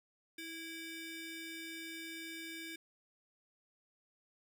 25% pulse ring-modulated tone, 1318.5 Hz, E6, in tune, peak -37 dBFS, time 0.38-2.76 s, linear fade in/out 5 ms, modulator 992 Hz, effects none

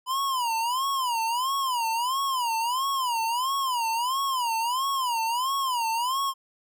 square tone with vibrato, 996 Hz, B5, 14 cents sharp, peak -25 dBFS, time 0.06-6.34 s, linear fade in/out 50 ms, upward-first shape sine, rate 1.5 Hz, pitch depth 180 cents each way, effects none

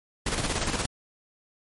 pink noise with tremolo, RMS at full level -26 dBFS, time 0.26-0.86 s, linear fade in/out 5 ms, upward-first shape square, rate 17 Hz, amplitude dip 50%, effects MP3 48 kbps

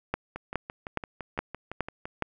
two click trains, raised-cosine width 0.5 ms, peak -21 / -12 dBFS, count 11 / 6, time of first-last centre 0.36-2.055 / 0.14-2.223 s, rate 5.9 / 2.4 Hz, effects none

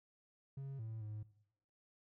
triangle tone with pitch steps, 136.7 / 111.1 / 106.7 Hz, C#3 / A2 / G#2, -24 / +17 / +47 cents, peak -40 dBFS, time 0.57-1.23 s, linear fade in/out 5 ms, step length 220 ms, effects noise-tail reverb RT60 0.7 s tail -18 dB re dry + tanh soft clip ceiling -36 dBFS

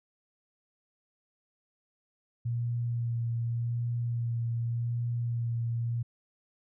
sine tone with vibrato, 117.9 Hz, A#2, 20 cents sharp, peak -28 dBFS, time 2.45-6.03 s, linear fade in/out 10 ms, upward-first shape sine, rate 0.86 Hz, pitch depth 18 cents each way, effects none

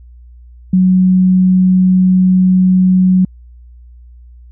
sine tone, 185 Hz, F#3, in tune, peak -6 dBFS, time 0.73-3.25 s, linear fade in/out 5 ms, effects added 60 Hz sine -35 dBFS peak until 4.51 s

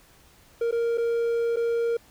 triangle tone with dropouts, 466.2 Hz, A#4, in tune, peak -20 dBFS, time 0.61-1.97 s, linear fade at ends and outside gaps 5 ms, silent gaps 0.712-0.724 / 0.975-0.98 / 1.561-1.568 s, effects pink hiss -56 dBFS RMS until 2.1 s

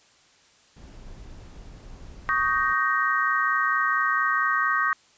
brown noise, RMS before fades -43 dBFS, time 0.76-2.74 s, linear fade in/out 10 ms
sine chord, Eb dominant seventh, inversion third, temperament just, 1120.1 / 1244.5 / 1555.6 / 1866.8 Hz, Db6 / Eb6 / G6 / Bb6, +18 / 0 / -14 / +2 cents, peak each -26 dBFS, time 2.29-4.93 s, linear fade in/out 0 ms
effects white hiss -58 dBFS RMS until 5.17 s + resampled to 16000 Hz

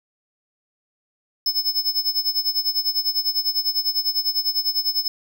square tone with tremolo, 5220 Hz, E8, 18 cents flat, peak -17 dBFS, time 1.46-5.08 s, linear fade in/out 2 ms, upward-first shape sine, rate 10 Hz, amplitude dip 85%, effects none

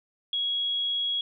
sine tone, 3321 Hz, G#7, 1 cent flat, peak -25 dBFS, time 0.33-1.21 s, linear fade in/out 2 ms, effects none

